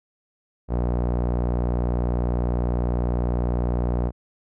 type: tone with low-pass filter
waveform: sawtooth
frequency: 60 Hz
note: B1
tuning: 49 cents flat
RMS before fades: -23 dBFS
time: 0.68-4.12 s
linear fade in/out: 50 ms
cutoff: 750 Hz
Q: 1.1
effects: none